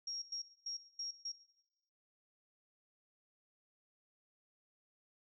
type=tone bursts at uneven times; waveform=sine; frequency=5588 Hz; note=F8; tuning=in tune; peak=-39 dBFS; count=5; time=0.07-0.22 / 0.32-0.42 / 0.66-0.77 / 0.99-1.11 / 1.25-1.32 s; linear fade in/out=5 ms; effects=noise-tail reverb RT60 1.0 s tail -17 dB re dry